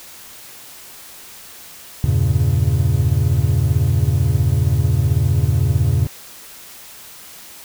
triangle chord, E diminished seventh, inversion none, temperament equal, 82.41 / 98 / 116.54 / 138.59 Hz, E2 / G2 / Bb2 / Db3, 0 / 0 / 0 / 0 cents, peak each -17 dBFS, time 2.04-6.07 s, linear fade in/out 0 ms, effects white hiss -39 dBFS RMS until 7.64 s

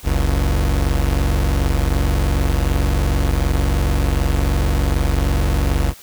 35% pulse tone pair together, 46.61 / 69.3 Hz, F#1 / C#2, +13 / 0 cents, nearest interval perfect fifth, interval 687 cents, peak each -16 dBFS, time 0.03-5.94 s, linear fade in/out 50 ms, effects white hiss -42 dBFS RMS until 6.02 s

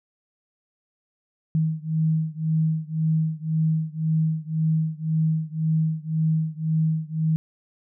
sine beating tone pair, 157.9 / 159.8 Hz, D#3 / D#3, +26 / +47 cents, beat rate 1.9 Hz, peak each -23 / -24 dBFS, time 1.55-7.36 s, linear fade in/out 0 ms, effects none

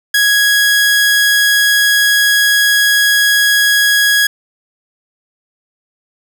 sawtooth tone, 1661.2 Hz, G#6, in tune, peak -5 dBFS, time 0.14-4.27 s, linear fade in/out 5 ms, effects none

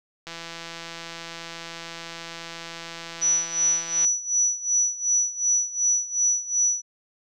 click train, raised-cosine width 0.2 ms, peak -19 dBFS, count 632, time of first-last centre 0.27-4.048 s, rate 167 Hz
sine tone with tremolo, 5910 Hz, F#8, 3 cents flat, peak -17 dBFS, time 3.21-6.82 s, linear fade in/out 20 ms, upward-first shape sine, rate 2.7 Hz, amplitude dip 85%
effects none

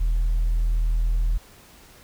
sine tone with tanh clipping, 40.51 Hz, E1, 29 cents flat, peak -19 dBFS, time 0-1.38 s, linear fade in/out 10 ms, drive 1 dB, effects pink hiss -50 dBFS RMS until 2.03 s

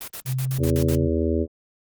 white noise bursts, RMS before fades -34 dBFS, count 8, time 0.01-0.952 s, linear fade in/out 0 ms, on 67 ms, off 58 ms
sine tone with pitch glide, 130 to 136.62 Hz, C3 to C#3, -11 to -25 cents, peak -22 dBFS, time 0.25-1.1 s, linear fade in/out 50 ms, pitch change +86 cents, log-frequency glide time 0.36-0.97 s
harmonic tone, 81.4 Hz, E2, 21 cents flat, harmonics 1 / 3 / 4 / 5 / 6 / 7, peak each -24 / -26 / -26 / -26 / -32 / -31 dBFS, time 0.58-1.47 s, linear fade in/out 50 ms
effects Opus 24 kbps

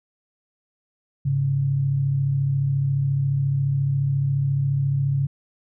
sine tone pair together, 104.27 / 138.59 Hz, G#2 / C#3, +7 / 0 cents, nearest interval perfect fourth, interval 493 cents, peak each -28 / -19 dBFS, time 1.25-5.27 s, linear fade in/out 10 ms, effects none

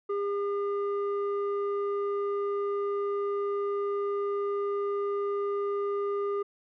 square tone with low-pass filter, 403.7 Hz, G#4, 49 cents flat, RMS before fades -30 dBFS, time 0.09-6.43 s, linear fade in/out 10 ms, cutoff 930 Hz, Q 7, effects none

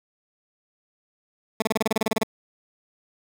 15% pulse tone bursts, 220 Hz, A3, in tune, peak -13 dBFS, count 13, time 1.6-2.234 s, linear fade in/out 5 ms, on 22 ms, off 29 ms, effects none

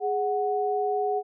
sine tone pair together, 415.3 / 740 Hz, G#4 / F#5, 0 / 0 cents, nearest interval minor seventh, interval 1000 cents, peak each -26 dBFS, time 0-1.23 s, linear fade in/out 50 ms, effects none

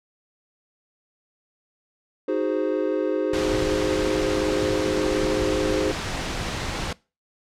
triangle chord, Ab dominant seventh, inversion second, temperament equal, 311.1 / 370 / 415.3 / 523.3 Hz, Eb4 / Gb4 / Ab4 / C5, 0 / 0 / 0 / 0 cents, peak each -25 dBFS, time 2.28-5.92 s, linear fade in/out 5 ms
pink noise, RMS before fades -28 dBFS, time 3.33-6.93 s, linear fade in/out 5 ms
effects noise-tail reverb RT60 0.3 s tail -22 dB re dry + low-pass 6000 Hz 12 dB/octave

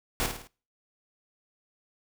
pink noise with echo, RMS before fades -28 dBFS, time 0.2-0.26 s, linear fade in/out 0 ms, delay 53 ms, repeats 4, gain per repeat -6 dB, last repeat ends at 0.472 s, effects noise-tail reverb RT60 0.4 s tail -24 dB re dry

